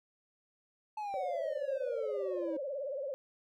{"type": "exponential sweep", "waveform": "triangle", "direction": "down", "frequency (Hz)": [869, 315.2], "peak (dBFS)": -34, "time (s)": [0.97, 2.57], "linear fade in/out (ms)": 5}
{"type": "tone with vibrato", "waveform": "sine", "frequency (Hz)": 554.4, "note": "C#5", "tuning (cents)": 0, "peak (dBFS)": -35, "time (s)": [1.14, 3.14], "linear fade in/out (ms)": 0, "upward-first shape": "triangle", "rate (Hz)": 18, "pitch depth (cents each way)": 150}
{"effects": []}